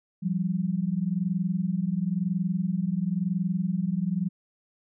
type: tone pair together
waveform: sine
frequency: 171.3 / 192.28 Hz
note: F3 / G3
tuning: -33 / -33 cents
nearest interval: major second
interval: 200 cents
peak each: -27 dBFS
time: 0.22-4.29 s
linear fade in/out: 20 ms
effects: none